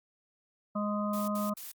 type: harmonic tone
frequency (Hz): 207.7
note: G#3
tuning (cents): 0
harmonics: 1 / 3 / 5 / 6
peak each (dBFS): -31 / -36 / -40 / -37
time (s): 0.75-1.54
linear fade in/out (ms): 10
type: noise bursts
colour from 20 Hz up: blue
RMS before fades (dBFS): -43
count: 3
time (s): 1.13-1.718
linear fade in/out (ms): 5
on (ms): 150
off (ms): 69
effects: Opus 48 kbps